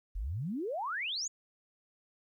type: exponential sweep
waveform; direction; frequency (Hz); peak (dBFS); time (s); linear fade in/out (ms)
sine; up; 40.11 to 7140; -33; 0.15-1.28; 10
effects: 12-bit